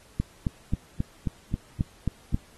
click train, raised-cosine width 5 ms, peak -12 dBFS, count 9, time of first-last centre 0.2-2.345 s, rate 3.73 Hz, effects pink hiss -56 dBFS RMS until 2.57 s + AAC 32 kbps

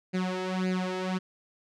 sawtooth tone with flanger, 185 Hz, F#3, in tune, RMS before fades -30 dBFS, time 0.13-1.19 s, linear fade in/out 20 ms, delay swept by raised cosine 0.44 to 2.34 ms, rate 1.8 Hz, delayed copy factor +0.85, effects low-pass 5000 Hz 12 dB/octave

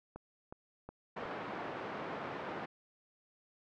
click train, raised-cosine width 1 ms, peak -32 dBFS, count 4, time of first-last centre 0.16-1.255 s, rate 2.74 Hz
white band-pass noise, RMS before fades -42 dBFS, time 1.16-2.66 s, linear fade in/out 10 ms, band 160 to 1100 Hz, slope 12 dB/octave
effects low-pass 4000 Hz 12 dB/octave

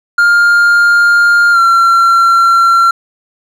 triangle tone with pitch glide, 1406 to 1364.4 Hz, F6 to F6, +11 to -41 cents, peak -3 dBFS, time 0.18-2.91 s, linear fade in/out 5 ms, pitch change -52 cents, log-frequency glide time 1.52-1.59 s, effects none

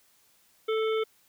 harmonic tone, 440 Hz, A4, in tune, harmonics 1 / 3 / 5 / 7 / 8, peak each -25 / -35 / -39 / -42 / -43 dBFS, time 0.68-1.04 s, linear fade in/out 10 ms, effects white hiss -64 dBFS RMS until 1.28 s

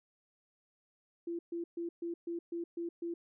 sine tone bursts, 340.2 Hz, F4, 45 cents flat, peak -35 dBFS, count 8, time 1.27-3.14 s, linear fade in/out 5 ms, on 120 ms, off 130 ms, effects none

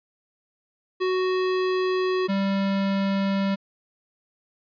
square tone pair in turn, 371 / 195.99 Hz, F#4 / G3, +5 / 0 cents, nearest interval major seventh, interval 1105 cents, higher first, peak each -22 dBFS, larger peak neither, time 1-2.28 / 2.28-3.56 s, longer neither, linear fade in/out 20 ms, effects resampled to 11025 Hz

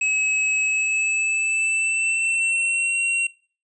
square tone with pitch glide, 2570 to 2739 Hz, E7 to F7, -45 to -34 cents, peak -20 dBFS, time 0.01-3.27 s, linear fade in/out 5 ms, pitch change +111 cents, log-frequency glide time 0.63-2.99 s, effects noise-tail reverb RT60 0.4 s tail -21 dB re dry + resampled to 22050 Hz

